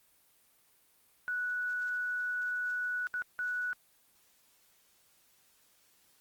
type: tone bursts at uneven times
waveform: sine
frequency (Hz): 1475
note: F#6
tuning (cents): -6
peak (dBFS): -31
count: 3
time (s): 1.28-3.07 / 3.14-3.22 / 3.39-3.73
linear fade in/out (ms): 0
effects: white hiss -67 dBFS RMS until 6.2 s + Opus 32 kbps